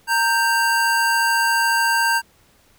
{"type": "tone pair together", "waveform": "square", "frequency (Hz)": [924.4, 1572], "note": ["A#5", "G6"], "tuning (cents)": [-15, 4], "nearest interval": "major sixth", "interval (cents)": 919, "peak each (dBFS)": [-20, -19], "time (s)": [0.07, 2.22], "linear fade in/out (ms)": 50, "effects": ["pink hiss -56 dBFS RMS until 2.78 s"]}